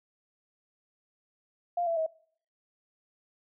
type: tone with pitch steps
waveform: sine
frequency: 698.5 / 668.5 / 639.8 Hz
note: F5 / E5 / D#5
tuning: 0 / +24 / +48 cents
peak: -26 dBFS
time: 1.77-2.064 s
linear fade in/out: 5 ms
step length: 98 ms
effects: noise-tail reverb RT60 0.6 s tail -23 dB re dry